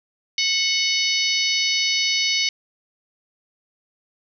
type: harmonic tone with a mistuned harmonic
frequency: 744 Hz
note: F#5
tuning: 9 cents sharp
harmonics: 3 / 4 / 5 / 6 / 7 / 8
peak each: -24 / -25 / -26 / -25 / -27 / -28 dBFS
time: 0.38-2.49 s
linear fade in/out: 2 ms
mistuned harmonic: 3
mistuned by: -29 cents
effects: none